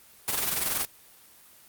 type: noise with amplitude modulation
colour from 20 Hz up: white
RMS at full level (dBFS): -25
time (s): 0.28-0.85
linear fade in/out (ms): 0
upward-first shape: sine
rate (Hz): 21.1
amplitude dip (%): 60
effects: white hiss -54 dBFS RMS until 1.68 s + Opus 24 kbps